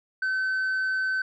sine tone, 1529 Hz, G6, 44 cents flat, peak -21 dBFS, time 0.22-1.22 s, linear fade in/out 5 ms, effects tanh soft clip ceiling -23 dBFS

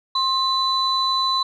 sine tone pair together, 1058 / 3994 Hz, C6 / B7, +19 / +19 cents, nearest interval octave + major seventh, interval 2300 cents, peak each -20 dBFS, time 0.15-1.43 s, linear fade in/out 5 ms, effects tanh soft clip ceiling -10 dBFS

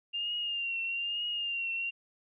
sine tone with vibrato, 2794 Hz, F7, in tune, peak -31 dBFS, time 0.13-1.91 s, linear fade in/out 20 ms, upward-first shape triangle, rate 1.1 Hz, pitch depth 58 cents each way, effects none

